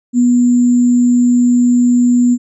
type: tone with sample-and-hold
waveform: sine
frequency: 244 Hz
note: B3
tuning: 21 cents flat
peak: -7 dBFS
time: 0.13-2.38 s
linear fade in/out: 50 ms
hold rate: 7350 Hz
effects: resampled to 22050 Hz